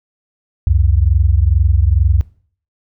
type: tone pair together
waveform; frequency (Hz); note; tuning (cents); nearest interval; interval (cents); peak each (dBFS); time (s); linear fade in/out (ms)
sine; 66.5 / 88.77; C2 / F2; +29 / +29; perfect fourth; 500; -12; 0.67-2.21; 0
effects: noise-tail reverb RT60 0.5 s tail -19 dB re dry